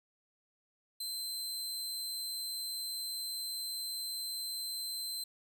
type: tone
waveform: sawtooth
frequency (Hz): 4095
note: C8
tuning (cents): -38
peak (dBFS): -34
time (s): 1-5.24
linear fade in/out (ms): 5
effects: none